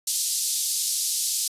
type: band-pass noise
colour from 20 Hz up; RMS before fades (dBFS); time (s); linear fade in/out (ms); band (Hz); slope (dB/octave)
white; -26; 0.07-1.48; 5; 4100 to 11000; 24
effects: resampled to 32000 Hz